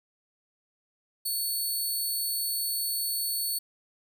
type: tone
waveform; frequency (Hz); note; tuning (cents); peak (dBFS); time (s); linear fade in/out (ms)
5% pulse; 4435; C#8; 0; -21; 1.25-3.59; 10
effects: none